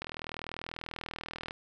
click train, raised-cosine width 0.3 ms, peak -22 dBFS, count 61, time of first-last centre 0.02-1.509 s, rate 40.3 Hz, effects none

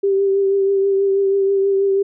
sine tone with vibrato, 392.6 Hz, G4, 3 cents sharp, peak -13 dBFS, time 0.03-2.03 s, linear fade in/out 10 ms, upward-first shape triangle, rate 6.2 Hz, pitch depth 28 cents each way, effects none

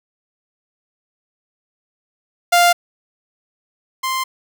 sawtooth tone pair in turn, 698.5 / 1046.6 Hz, F5 / C6, 0 / 0 cents, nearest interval perfect fifth, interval 700 cents, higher second, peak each -6 / -15 dBFS, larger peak first, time 2.52-2.73 / 4.03-4.24 s, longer neither, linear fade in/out 10 ms, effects none

